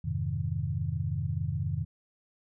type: chord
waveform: sine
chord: F minor seventh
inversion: none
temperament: equal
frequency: 87.31 / 103.83 / 130.81 / 155.56 Hz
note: F2 / Ab2 / C3 / Eb3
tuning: 0 / 0 / 0 / 0 cents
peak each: -34 dBFS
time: 0.04-1.85 s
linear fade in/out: 10 ms
effects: none